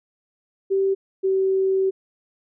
sine tone pair in turn, 388.2 / 382.9 Hz, G4 / G4, -17 / -41 cents, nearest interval unison, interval 24 cents, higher first, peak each -17 dBFS, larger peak neither, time 0.7-0.95 / 1.23-1.91 s, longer second, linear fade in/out 20 ms, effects none

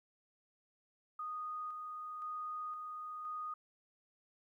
sine tone with tremolo, 1238 Hz, D#6, 9 cents flat, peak -39 dBFS, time 1.19-3.54 s, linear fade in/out 5 ms, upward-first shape square, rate 0.97 Hz, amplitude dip 30%, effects 13-bit

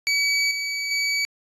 25% pulse tone with level steps, 2279 Hz, C#7, 47 cents sharp, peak -15 / -21 / -17 dBFS, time 0.07-1.25 s, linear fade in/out 0 ms, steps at 0.51 / 0.91 s, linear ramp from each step 2 ms, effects resampled to 24000 Hz

